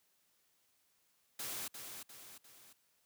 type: noise with echo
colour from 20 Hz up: white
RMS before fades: -42 dBFS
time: 1.39-1.68 s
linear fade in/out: 5 ms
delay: 350 ms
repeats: 3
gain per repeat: -6 dB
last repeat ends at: 2.73 s
effects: white hiss -75 dBFS RMS until 3.05 s + high-pass 60 Hz 12 dB/octave